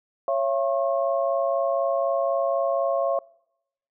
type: tone cluster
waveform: sine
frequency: 551 / 675 / 1082 Hz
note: C#5 / E5 / C#6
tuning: -11 / +41 / -42 cents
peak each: -24 / -24 / -30 dBFS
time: 0.28-3.19 s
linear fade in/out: 2 ms
effects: noise-tail reverb RT60 0.8 s tail -24 dB re dry